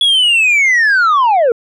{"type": "linear sweep", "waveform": "sine", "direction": "down", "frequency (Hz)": [3400, 440], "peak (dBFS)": -5, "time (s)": [0.01, 1.52], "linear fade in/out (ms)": 2, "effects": ["tanh soft clip ceiling -7 dBFS"]}